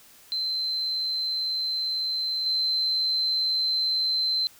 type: tone with level steps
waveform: sine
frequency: 4089 Hz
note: C8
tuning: 41 cents flat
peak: -25 / -22 dBFS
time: 0.32-4.47 s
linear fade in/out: 0 ms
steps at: 2.46 s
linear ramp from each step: 2 ms
effects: white hiss -53 dBFS RMS until 4.59 s